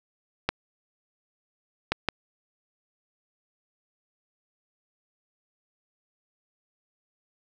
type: clicks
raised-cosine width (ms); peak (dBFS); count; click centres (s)
0.3; -7; 3; 0.49 / 1.92 / 2.087
effects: none